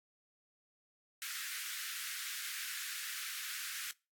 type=high-pass noise; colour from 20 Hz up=pink; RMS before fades=-42 dBFS; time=1.22-3.91 s; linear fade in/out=0 ms; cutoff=1400 Hz; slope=48 dB/octave; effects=noise-tail reverb RT60 0.3 s tail -25 dB re dry + AAC 64 kbps